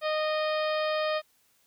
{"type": "harmonic tone with a mistuned harmonic", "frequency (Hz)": 617, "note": "D#5", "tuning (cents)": -15, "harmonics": [1, 2, 3, 4, 5, 6, 7, 8], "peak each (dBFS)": [-27, -33, -37, -39, -41, -43, -44, -45], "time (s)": [0.01, 1.22], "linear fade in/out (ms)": 50, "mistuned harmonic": 5, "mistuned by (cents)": 32, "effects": ["white hiss -67 dBFS RMS until 1.66 s"]}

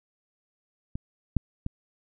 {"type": "clicks", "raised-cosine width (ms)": 5, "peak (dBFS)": [-20, -10, -18], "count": 3, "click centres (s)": [0.955, 1.367, 1.664], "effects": []}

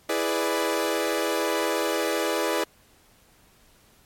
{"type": "chord", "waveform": "sawtooth", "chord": "E dominant seventh", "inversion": "none", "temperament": "equal", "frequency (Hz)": [329.6, 415.3, 493.9, 587.3], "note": ["E4", "G#4", "B4", "D5"], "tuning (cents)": [0, 0, 0, 0], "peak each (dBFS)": -25, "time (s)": [0.09, 2.64], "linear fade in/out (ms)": 5, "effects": ["pink hiss -58 dBFS RMS until 4.05 s", "MP3 64 kbps"]}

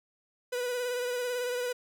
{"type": "tone with vibrato", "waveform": "45% pulse", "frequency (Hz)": 492.9, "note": "B4", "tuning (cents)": -3, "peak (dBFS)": -30, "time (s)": [0.52, 1.73], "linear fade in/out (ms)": 10, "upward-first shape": "sine", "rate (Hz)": 18, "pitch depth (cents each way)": 31, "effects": []}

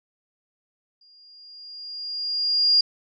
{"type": "tone with exponential growth", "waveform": "sine", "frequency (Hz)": 4825, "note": "D8", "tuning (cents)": 46, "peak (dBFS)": -13, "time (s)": [1.01, 2.81], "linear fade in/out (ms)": 5, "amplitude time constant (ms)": 390, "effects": []}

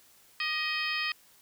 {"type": "harmonic tone with a mistuned harmonic", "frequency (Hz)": 629, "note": "D#5", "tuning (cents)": 19, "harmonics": [2, 3, 4, 5, 6, 7, 8], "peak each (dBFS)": [-38, -34, -33, -37, -45, -40, -39], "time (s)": [0.4, 1.12], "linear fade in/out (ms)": 2, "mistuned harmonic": 2, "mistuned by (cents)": -46, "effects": ["white hiss -60 dBFS RMS until 1.41 s"]}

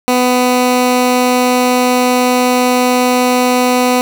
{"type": "tone", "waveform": "15% pulse", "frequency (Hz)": 249.7, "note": "B3", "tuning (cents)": 19, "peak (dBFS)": -3, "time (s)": [0.08, 4.01], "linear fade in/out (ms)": 0, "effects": []}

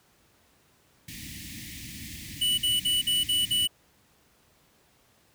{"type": "band-stop noise", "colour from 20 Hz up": "pink", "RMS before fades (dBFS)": -40, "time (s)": [1.08, 3.66], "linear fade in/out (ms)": 5, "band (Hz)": [320, 1800], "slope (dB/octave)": 96}
{"type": "tone bursts", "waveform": "square", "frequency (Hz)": 2960, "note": "F#7", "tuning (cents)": 0, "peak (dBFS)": -23, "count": 6, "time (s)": [2.41, 3.675], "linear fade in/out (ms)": 10, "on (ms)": 170, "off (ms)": 49}
{"effects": ["pink hiss -63 dBFS RMS until 5.34 s", "high-pass 60 Hz 12 dB/octave"]}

